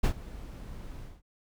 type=noise with ADSR envelope; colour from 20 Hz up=brown; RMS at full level=-20 dBFS; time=0.03-1.22 s; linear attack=14 ms; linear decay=84 ms; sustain=-22 dB; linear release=200 ms; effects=none